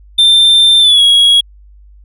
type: tone with pitch glide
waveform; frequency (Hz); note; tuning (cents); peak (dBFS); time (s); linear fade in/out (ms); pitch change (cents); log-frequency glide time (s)
triangle; 3577 to 3318; A7 to G#7; +28 to -2; -3; 0.18-1.41; 10; -130; 0.8-1.02
effects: added 50 Hz sine -37 dBFS peak until 2.04 s